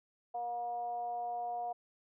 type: tone with frequency modulation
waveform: sine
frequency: 716 Hz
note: F5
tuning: 43 cents sharp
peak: -35 dBFS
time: 0.34-1.73 s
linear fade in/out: 10 ms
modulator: 240 Hz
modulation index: 0.41
effects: none